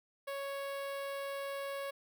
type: tone with notch filter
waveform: sawtooth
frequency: 555 Hz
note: C#5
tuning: 2 cents sharp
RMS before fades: -40 dBFS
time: 0.27-1.91 s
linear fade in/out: 10 ms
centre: 6700 Hz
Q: 1
effects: none